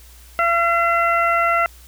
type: harmonic tone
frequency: 680 Hz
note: F5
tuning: 46 cents flat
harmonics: 1 / 2 / 3 / 4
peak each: -20 / -17 / -22 / -28 dBFS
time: 0.39-1.66 s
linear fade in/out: 0 ms
effects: added 60 Hz sine -43 dBFS peak until 1.87 s + white hiss -48 dBFS RMS until 1.87 s